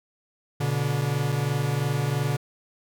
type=tone pair together; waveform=45% pulse; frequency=121 / 143.9 Hz; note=B2 / D3; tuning=-35 / -35 cents; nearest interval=minor third; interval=300 cents; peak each=-27 / -25 dBFS; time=0.6-2.37 s; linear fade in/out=10 ms; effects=none